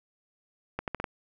accelerating click train, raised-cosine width 0.5 ms, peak -16 dBFS, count 5, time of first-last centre 0.79-1.042 s, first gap 88 ms, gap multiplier 0.78, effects none

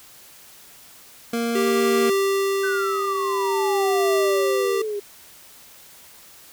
25% pulse tone, 233.1 Hz, A#3, in tune, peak -18 dBFS, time 1.33-2.1 s, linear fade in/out 5 ms
square tone with tremolo, 392.2 Hz, G4, 1 cent sharp, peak -18 dBFS, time 1.55-4.82 s, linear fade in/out 5 ms, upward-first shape triangle, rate 0.48 Hz, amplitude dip 60%
sine exponential sweep, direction down, 1539 to 400.2 Hz, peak -24 dBFS, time 2.63-5 s, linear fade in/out 10 ms
effects white hiss -47 dBFS RMS until 6.52 s

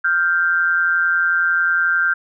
sine tone pair together, 1396.9 / 1568 Hz, F6 / G6, 0 / 0 cents, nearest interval major second, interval 200 cents, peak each -17 dBFS, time 0.04-2.14 s, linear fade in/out 10 ms, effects none

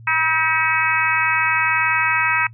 harmonic tone with a mistuned harmonic, 320.6 Hz, E4, 48 cents flat, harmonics 3 / 4 / 5 / 6 / 7 / 8, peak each -23 / -23 / -23 / -23 / -23 / -23 dBFS, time 0.07-2.47 s, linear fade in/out 5 ms, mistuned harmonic 5, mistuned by -28 cents, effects noise-tail reverb RT60 0.1 s tail -23 dB re dry + added 114 Hz sine -38 dBFS peak until 2.53 s

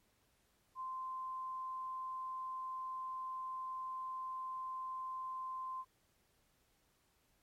sine tone, 1040 Hz, C6, 11 cents flat, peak -40 dBFS, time 0.75-5.85 s, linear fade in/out 50 ms, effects pink hiss -75 dBFS RMS until 7.42 s + MP3 64 kbps

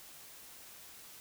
silence, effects white hiss -53 dBFS RMS until 1.2 s

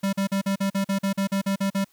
square tone bursts, 196 Hz, G3, in tune, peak -22 dBFS, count 13, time 0.03-1.846 s, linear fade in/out 10 ms, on 100 ms, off 43 ms, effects white hiss -62 dBFS RMS until 1.92 s

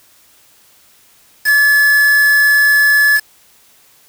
triangle tone with quantisation, 1718 Hz, A6, 42 cents flat, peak -6 dBFS, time 1.44-3.21 s, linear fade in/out 50 ms, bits 3, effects white hiss -49 dBFS RMS until 4.08 s

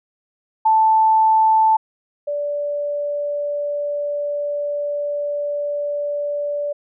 sine tone pair in turn, 880 / 581.6 Hz, A5 / D5, 0 / -17 cents, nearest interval perfect fifth, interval 717 cents, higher first, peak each -11 / -20 dBFS, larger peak first, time 0.65-1.77 / 2.27-6.73 s, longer second, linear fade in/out 10 ms, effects none

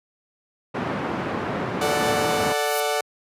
pink band-pass noise, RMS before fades -27 dBFS, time 0.74-2.53 s, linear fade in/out 10 ms, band 140 to 1500 Hz, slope 12 dB/octave
sawtooth chord, D major, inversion second, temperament equal, 440 / 587.3 / 740 Hz, A4 / D5 / F#5, 0 / 0 / 0 cents, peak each -22 dBFS, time 1.81-3.01 s, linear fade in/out 5 ms
violet noise with exponential growth, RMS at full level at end -25 dBFS, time 2.34-2.8 s, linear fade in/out 0 ms, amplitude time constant 98 ms
effects high-pass 80 Hz 12 dB/octave + resampled to 32000 Hz

